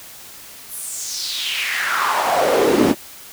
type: noise with high-pass filter sweep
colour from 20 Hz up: brown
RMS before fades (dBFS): -19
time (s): 0.68-2.95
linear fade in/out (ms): 50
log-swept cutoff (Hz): 12000 to 250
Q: 4
effects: white hiss -39 dBFS RMS until 3.32 s